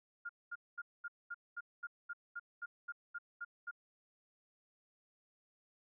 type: tone bursts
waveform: sine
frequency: 1412 Hz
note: F6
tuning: 19 cents sharp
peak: -40 dBFS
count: 14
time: 0.25-3.712 s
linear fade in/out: 10 ms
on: 43 ms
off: 220 ms
effects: none